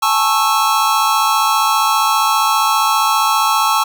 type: chord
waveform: square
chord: A major seventh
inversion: third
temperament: just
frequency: 825 / 880 / 1100 / 1320 Hz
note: G#5 / A5 / C#6 / E6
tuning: -12 / 0 / -14 / +2 cents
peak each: -23 / -18 / -17 / -18 dBFS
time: 0.02-3.84 s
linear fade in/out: 10 ms
effects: none